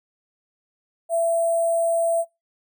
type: tone with sample-and-hold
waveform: sine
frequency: 670 Hz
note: E5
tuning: 28 cents sharp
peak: -18 dBFS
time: 1.09-2.25 s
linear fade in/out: 50 ms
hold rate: 8820 Hz
effects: noise-tail reverb RT60 0.2 s tail -21 dB re dry